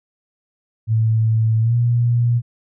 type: tone with pitch glide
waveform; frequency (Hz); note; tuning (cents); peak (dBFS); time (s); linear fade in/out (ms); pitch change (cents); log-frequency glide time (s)
sine; 111.4 to 119.4; A2 to A#2; +22 to +42; -13; 0.87-2.42; 50; +120; 1.61-1.75
effects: none